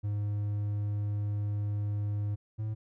triangle tone pair in turn, 103.3 / 108.44 Hz, G#2 / A2, -9 / -25 cents, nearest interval minor second, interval 84 cents, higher second, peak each -27 / -29 dBFS, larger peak first, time 0.03-2.36 / 2.58-2.75 s, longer first, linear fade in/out 20 ms, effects none

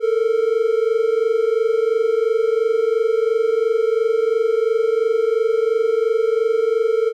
triangle tone pair together, 439.2 / 462.1 Hz, A4 / A#4, -3 / -15 cents, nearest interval minor second, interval 88 cents, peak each -16 dBFS, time 0-7.13 s, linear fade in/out 50 ms, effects none

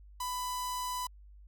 sawtooth tone with notch filter, 997 Hz, B5, 16 cents sharp, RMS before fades -36 dBFS, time 0.2-1.07 s, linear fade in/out 5 ms, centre 2200 Hz, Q 0.94, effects added 50 Hz sine -51 dBFS peak until 1.47 s

